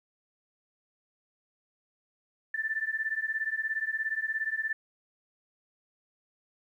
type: beating tone pair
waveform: sine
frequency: 1760 / 1777 Hz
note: A6 / A6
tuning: 0 / +17 cents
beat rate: 17 Hz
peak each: -32 / -32 dBFS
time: 2.54-4.73 s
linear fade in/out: 5 ms
effects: 11-bit